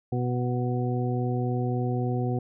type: harmonic tone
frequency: 123.6 Hz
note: B2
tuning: 2 cents sharp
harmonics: 1 / 2 / 3 / 4 / 6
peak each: -26 / -31 / -33 / -36 / -36 dBFS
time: 0.12-2.39 s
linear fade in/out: 5 ms
effects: none